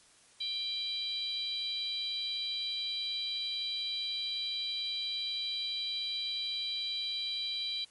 harmonic tone, 789 Hz, G5, 11 cents sharp, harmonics 3 / 4 / 5 / 6, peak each -46 / -39 / -34 / -46 dBFS, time 0.4-7.85 s, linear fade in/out 10 ms, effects white hiss -61 dBFS RMS until 7.9 s + MP3 48 kbps

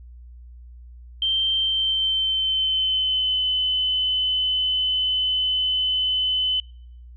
sine tone with pitch glide, 3136 to 3027 Hz, G7 to F#7, 0 to +39 cents, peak -19 dBFS, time 1.22-6.6 s, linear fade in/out 2 ms, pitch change -61 cents, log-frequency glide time 1.55-3.44 s, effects noise-tail reverb RT60 0.7 s tail -24 dB re dry + added 60 Hz sine -40 dBFS peak until 7.16 s

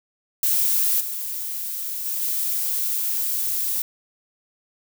violet noise with level steps, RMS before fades -20 / -29 / -26 / -24 dBFS, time 0.43-3.82 s, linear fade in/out 2 ms, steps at 1 / 2.05 / 2.21 s, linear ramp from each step 10 ms, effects none

